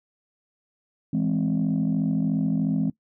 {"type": "chord", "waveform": "sine", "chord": "E augmented", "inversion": "none", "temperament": "equal", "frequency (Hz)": [164.81, 207.7, 261.6], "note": ["E3", "G#3", "B#3"], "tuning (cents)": [0, 0, 0], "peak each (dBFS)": -24, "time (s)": [1.13, 2.9], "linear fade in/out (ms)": 5, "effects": ["noise-tail reverb RT60 0.1 s tail -20 dB re dry", "tanh soft clip ceiling -16 dBFS"]}